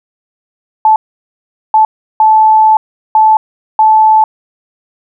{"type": "tone bursts at uneven times", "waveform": "sine", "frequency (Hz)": 871, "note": "A5", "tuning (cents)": -18, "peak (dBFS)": -3, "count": 5, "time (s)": [[0.85, 0.96], [1.74, 1.85], [2.2, 2.77], [3.15, 3.37], [3.79, 4.24]], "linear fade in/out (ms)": 2, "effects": []}